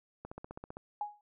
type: click train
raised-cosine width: 1 ms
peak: -29 dBFS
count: 9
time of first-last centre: 0.25-0.769 s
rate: 15.4 Hz
type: tone with exponential decay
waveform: sine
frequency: 831 Hz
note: G#5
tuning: 1 cent sharp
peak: -30 dBFS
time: 1.01-1.21 s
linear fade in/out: 2 ms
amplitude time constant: 43 ms
effects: none